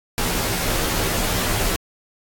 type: noise with comb filter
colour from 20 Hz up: pink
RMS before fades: -22 dBFS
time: 0.18-1.76 s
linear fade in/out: 0 ms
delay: 14 ms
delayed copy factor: -0.95
effects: AAC 64 kbps